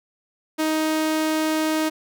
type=tone; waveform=sawtooth; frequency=313.2 Hz; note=D#4; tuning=11 cents sharp; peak=-16 dBFS; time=0.58-1.9 s; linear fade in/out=20 ms; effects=none